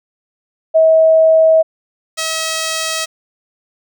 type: tone pair in turn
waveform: sine / 5% pulse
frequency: 642 / 642 Hz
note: E5 / E5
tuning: -46 / -46 cents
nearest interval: unison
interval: 0 cents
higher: neither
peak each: -6 dBFS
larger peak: neither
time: 0.74-1.63 / 2.17-3.06 s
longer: neither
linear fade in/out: 20 ms
effects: none